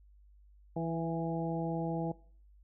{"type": "harmonic tone with a mistuned harmonic", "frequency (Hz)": 164.81, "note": "E3", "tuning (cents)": 0, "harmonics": [1, 2, 3, 4, 5], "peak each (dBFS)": [-35, -38, -40, -41, -42], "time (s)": [0.76, 2.12], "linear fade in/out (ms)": 5, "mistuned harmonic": 4, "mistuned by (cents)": 21, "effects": ["noise-tail reverb RT60 0.5 s tail -21 dB re dry", "added 50 Hz sine -57 dBFS peak until 2.63 s"]}